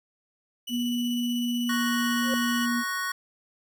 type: tone with tremolo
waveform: 40% pulse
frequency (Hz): 2960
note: F#7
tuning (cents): 0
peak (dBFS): -32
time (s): 0.67-2.66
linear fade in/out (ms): 10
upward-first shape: square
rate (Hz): 16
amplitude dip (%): 25
type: tone with pitch glide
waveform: sine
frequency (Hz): 241.1 to 239.3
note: B3 to A#3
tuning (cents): -41 to +46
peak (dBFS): -25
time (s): 0.69-2.84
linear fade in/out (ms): 50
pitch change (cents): -13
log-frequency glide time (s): 0.85-1.92
type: chord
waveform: square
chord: F# major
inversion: second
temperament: equal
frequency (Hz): 1108.7 / 1480 / 1864.7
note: C#6 / F#6 / A#6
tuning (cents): 0 / 0 / 0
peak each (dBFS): -33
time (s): 1.69-3.12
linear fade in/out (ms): 5
type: tone with exponential growth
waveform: sine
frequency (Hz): 532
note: C5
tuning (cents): +29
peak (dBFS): -25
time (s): 2.17-2.34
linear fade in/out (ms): 0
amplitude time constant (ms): 35
effects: none